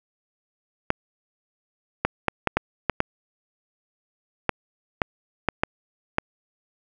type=clicks; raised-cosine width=0.5 ms; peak=-4 dBFS; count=12; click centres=0.904 / 2.05 / 2.283 / 2.473 / 2.57 / 2.897 / 3.004 / 4.493 / 5.018 / 5.487 / 5.635 / 6.184 s; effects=none